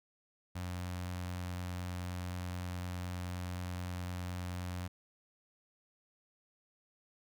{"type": "tone with notch filter", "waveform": "sawtooth", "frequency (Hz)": 89.6, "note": "F2", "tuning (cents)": 45, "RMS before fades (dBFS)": -40, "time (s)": [0.55, 4.88], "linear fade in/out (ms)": 10, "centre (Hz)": 390, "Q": 1.4, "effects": []}